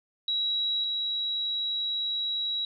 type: tone pair in turn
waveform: sine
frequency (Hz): 3877 / 3877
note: B7 / B7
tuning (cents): -33 / -33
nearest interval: unison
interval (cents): 0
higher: neither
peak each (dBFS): -25 / -27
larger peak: first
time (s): 0.28-0.84 / 0.84-2.65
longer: second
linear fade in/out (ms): 2
effects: none